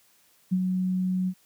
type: tone with ADSR envelope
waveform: sine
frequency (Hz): 184.7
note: F#3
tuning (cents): -3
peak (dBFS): -19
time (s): 0.51-1.34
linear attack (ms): 18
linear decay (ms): 57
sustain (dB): -4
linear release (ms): 61
effects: white hiss -62 dBFS RMS until 1.45 s + high-pass 80 Hz 12 dB/octave